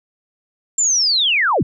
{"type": "linear sweep", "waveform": "sine", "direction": "down", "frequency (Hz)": [7400, 70.7], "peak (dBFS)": -13, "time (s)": [0.78, 1.63], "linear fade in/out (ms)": 5, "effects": []}